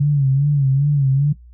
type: tone with vibrato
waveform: sine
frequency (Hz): 140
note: C#3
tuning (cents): +18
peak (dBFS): -12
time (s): 0-1.33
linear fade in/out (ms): 10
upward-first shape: sine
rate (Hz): 2.5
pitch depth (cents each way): 87
effects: noise-tail reverb RT60 0.1 s tail -17 dB re dry + added 60 Hz sine -40 dBFS peak until 1.53 s